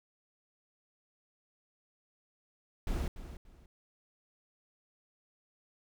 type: noise with echo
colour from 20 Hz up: brown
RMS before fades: -33 dBFS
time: 2.87-3.08 s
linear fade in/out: 2 ms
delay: 290 ms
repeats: 2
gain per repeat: -12 dB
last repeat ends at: 3.66 s
effects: none